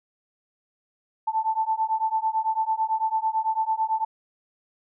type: beating tone pair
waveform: sine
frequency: 878 / 887 Hz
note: A5 / A5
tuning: -4 / +14 cents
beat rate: 9 Hz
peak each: -25 dBFS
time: 1.27-4.05 s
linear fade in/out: 10 ms
effects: none